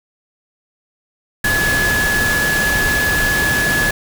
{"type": "tone in noise", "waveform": "sine", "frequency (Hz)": 1700, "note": "G#6", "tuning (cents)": 40, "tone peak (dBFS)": -15, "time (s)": [1.44, 3.91], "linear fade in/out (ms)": 5, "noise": "pink", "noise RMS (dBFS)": -20, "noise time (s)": [1.44, 3.91], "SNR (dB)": 2, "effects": []}